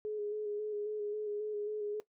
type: tone with vibrato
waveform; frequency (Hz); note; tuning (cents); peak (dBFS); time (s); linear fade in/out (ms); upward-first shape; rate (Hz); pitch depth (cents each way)
sine; 420.2; G#4; +20; -34; 0.05-2; 0; square; 3.7; 22
effects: noise-tail reverb RT60 0.1 s tail -17 dB re dry